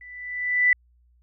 sine tone with level ramp, 1983 Hz, B6, 7 cents sharp, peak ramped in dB -42 to -13 dBFS, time 0.01-0.73 s, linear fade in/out 2 ms, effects added 60 Hz sine -57 dBFS peak until 1.22 s

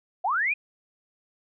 sine linear sweep, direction up, 662 to 2526 Hz, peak -22 dBFS, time 0.24-0.54 s, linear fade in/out 10 ms, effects none

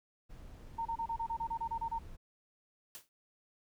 brown noise, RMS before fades -50 dBFS, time 0.29-2.17 s, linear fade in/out 20 ms
sine tone bursts, 915 Hz, A#5, 32 cents flat, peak -33 dBFS, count 12, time 0.78-1.988 s, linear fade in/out 10 ms, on 75 ms, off 28 ms
white noise with exponential decay, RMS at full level -44 dBFS, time 2.95-3.09 s, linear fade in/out 0 ms, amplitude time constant 29 ms
effects none

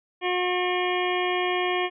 harmonic tone with a mistuned harmonic, 361 Hz, F#4, 43 cents flat, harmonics 1 / 2 / 3 / 5 / 6 / 7 / 8 / 9, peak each -26 / -29 / -31 / -33 / -34 / -34 / -35 / -36 dBFS, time 0.21-1.9 s, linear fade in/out 50 ms, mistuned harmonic 7, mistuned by -86 cents, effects none

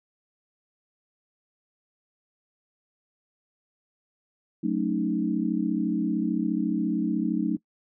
sine chord, D# half-diminished seventh, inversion first, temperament equal, 185 / 220 / 277.2 / 311.1 Hz, F#3 / A3 / C#4 / D#4, 0 / 0 / 0 / 0 cents, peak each -29 / -28 / -30 / -28 dBFS, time 4.63-7.57 s, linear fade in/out 10 ms, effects noise-tail reverb RT60 0.1 s tail -22 dB re dry

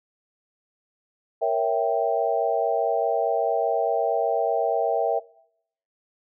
sine chord, A# diminished seventh, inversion none, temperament equal, 466.2 / 554.4 / 659.3 / 784 Hz, A#4 / C#5 / E5 / G5, 0 / 0 / 0 / 0 cents, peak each -26 / -28 / -23 / -26 dBFS, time 1.41-5.2 s, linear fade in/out 20 ms, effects noise-tail reverb RT60 0.7 s tail -21 dB re dry

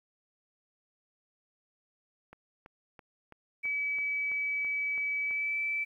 click train, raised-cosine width 0.5 ms, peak -34 dBFS, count 10, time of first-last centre 2.33-5.31 s, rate 3.02 Hz
sine tone with pitch glide, 2288 to 2317 Hz, D7 to D7, -46 to -24 cents, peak -29 dBFS, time 3.63-5.85 s, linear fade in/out 20 ms, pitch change +22 cents, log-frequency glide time 5.22-5.59 s
effects 11-bit

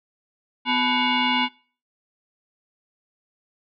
sine tone with frequency modulation, 987.8 Hz, B5, in tune, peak -18 dBFS, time 0.65-1.49 s, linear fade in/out 50 ms, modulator 619 Hz, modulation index 3.7, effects noise-tail reverb RT60 0.4 s tail -21 dB re dry + MP3 96 kbps

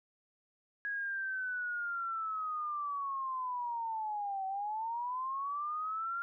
sine linear two-way sweep, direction down then up, 1661.2 to 760 to 1398 Hz, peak -34 dBFS, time 0.85-6.22 s, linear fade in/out 0 ms, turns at 4.46 s, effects none

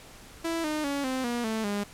sawtooth tone with pitch steps, 331.1 / 305.4 / 281.7 / 259.8 / 239.6 / 221 / 203.8 Hz, E4 / D#4 / C#4 / C4 / A#3 / A3 / G#3, +8 / -32 / +28 / -12 / +48 / +8 / -32 cents, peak -24 dBFS, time 0.44-1.84 s, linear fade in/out 10 ms, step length 200 ms, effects pink hiss -49 dBFS RMS until 1.93 s + low-pass 12000 Hz 12 dB/octave

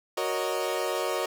30% pulse chord, D# minor seventh, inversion first, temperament equal, 370 / 466.2 / 554.4 / 622.3 Hz, F#4 / A#4 / C#5 / D#5, 0 / 0 / 0 / 0 cents, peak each -30 dBFS, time 0.17-1.26 s, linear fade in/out 5 ms, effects none

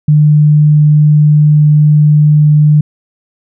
sine tone, 150.2 Hz, D3, 39 cents sharp, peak -3 dBFS, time 0.08-2.81 s, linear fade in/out 5 ms, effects none

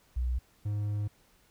sine / triangle tone pair in turn, 61.74 / 103.83 Hz, B1 / G#2, 0 / 0 cents, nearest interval major sixth, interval 900 cents, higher second, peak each -27 dBFS, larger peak neither, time 0.16-0.39 / 0.65-1.08 s, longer second, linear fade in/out 10 ms, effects pink hiss -65 dBFS RMS until 1.5 s

